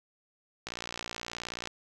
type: click train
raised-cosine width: 0.2 ms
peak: -19 dBFS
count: 60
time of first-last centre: 0.67-1.673 s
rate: 58.8 Hz
effects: none